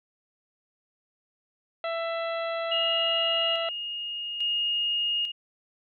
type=harmonic tone; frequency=665 Hz; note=E5; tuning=15 cents sharp; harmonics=1 / 2 / 3 / 4 / 5 / 6; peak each=-29 / -35 / -39 / -41 / -43 / -45 dBFS; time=1.84-3.69 s; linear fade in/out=2 ms
type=tone with tremolo; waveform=sine; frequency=2852 Hz; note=F7; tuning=36 cents sharp; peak=-24 dBFS; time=2.71-5.32 s; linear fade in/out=10 ms; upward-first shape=square; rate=0.59 Hz; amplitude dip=55%
effects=none